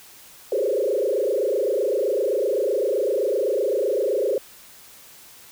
sine tone with frequency modulation, 468.7 Hz, A#4, 9 cents sharp, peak -19 dBFS, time 0.52-4.38 s, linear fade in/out 2 ms, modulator 27.8 Hz, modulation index 3.2, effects white hiss -47 dBFS RMS until 5.51 s

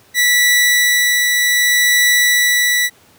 sawtooth tone with tremolo, 1958 Hz, B6, 15 cents flat, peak -6 dBFS, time 0.14-2.9 s, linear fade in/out 50 ms, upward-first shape triangle, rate 0.65 Hz, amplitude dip 30%, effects pink hiss -49 dBFS RMS until 3.18 s + high-pass 100 Hz 12 dB/octave

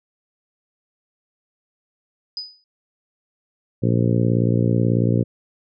sine tone with exponential decay, 4978 Hz, D#8, in tune, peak -23 dBFS, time 2.37-2.64 s, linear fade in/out 1 ms, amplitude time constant 57 ms
harmonic tone, 58.27 Hz, A#1, in tune, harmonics 2 / 3 / 4 / 5 / 6 / 7 / 8 / 9, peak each -18 / -22 / -24 / -26 / -28 / -29 / -30 / -31 dBFS, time 3.82-5.24 s, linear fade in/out 20 ms
effects none

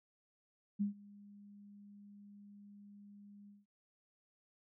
sine tone with ADSR envelope, 203.3 Hz, G#3, 37 cents flat, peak -30 dBFS, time 0.79-3.66 s, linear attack 23 ms, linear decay 120 ms, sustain -24 dB, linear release 180 ms, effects none

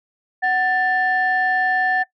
sine tone pair together, 744.2 / 1770 Hz, F#5 / A6, +10 / +10 cents, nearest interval octave + minor third, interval 1500 cents, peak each -18 dBFS, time 0.42-2.04 s, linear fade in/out 20 ms, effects noise-tail reverb RT60 0.1 s tail -18 dB re dry + tanh soft clip ceiling -10 dBFS

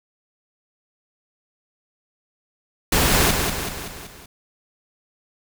pink noise with echo, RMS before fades -18 dBFS, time 2.92-3.31 s, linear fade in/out 5 ms, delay 190 ms, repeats 5, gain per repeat -5 dB, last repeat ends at 4.26 s, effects none

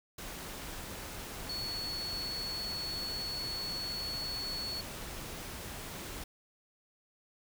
sine tone in noise, 4400 Hz, C#8, 14 cents flat, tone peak -36 dBFS, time 1.49-4.81 s, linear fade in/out 5 ms, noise pink, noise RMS -43 dBFS, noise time 0.18-6.24 s, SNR +4 dB, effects none

